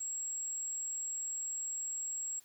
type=tone; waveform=sine; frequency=7630 Hz; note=A#8; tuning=39 cents sharp; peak=-36 dBFS; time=0-2.4 s; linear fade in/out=10 ms; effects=white hiss -64 dBFS RMS until 2.44 s